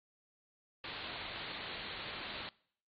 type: low-pass noise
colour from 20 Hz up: white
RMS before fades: -44 dBFS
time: 0.84-2.49 s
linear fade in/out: 2 ms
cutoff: 4300 Hz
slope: 96 dB/octave
effects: noise-tail reverb RT60 0.6 s tail -23 dB re dry + MP3 32 kbps